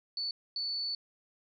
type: tone bursts at uneven times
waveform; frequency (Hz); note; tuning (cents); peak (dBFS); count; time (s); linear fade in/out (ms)
sine; 4471; C#8; +14; -32; 2; 0.17-0.31 / 0.56-0.95; 2
effects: none